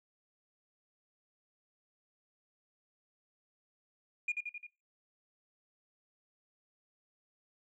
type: tone with echo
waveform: sine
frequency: 2428 Hz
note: D#7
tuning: 43 cents flat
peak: -28 dBFS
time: 4.28-4.32 s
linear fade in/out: 5 ms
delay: 87 ms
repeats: 4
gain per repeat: -4 dB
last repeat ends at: 4.668 s
effects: noise-tail reverb RT60 0.3 s tail -23 dB re dry + tanh soft clip ceiling -27 dBFS